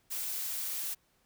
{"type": "noise", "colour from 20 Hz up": "blue", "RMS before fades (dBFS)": -36, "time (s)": [0.1, 0.95], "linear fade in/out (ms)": 20, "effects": ["pink hiss -71 dBFS RMS until 1.25 s"]}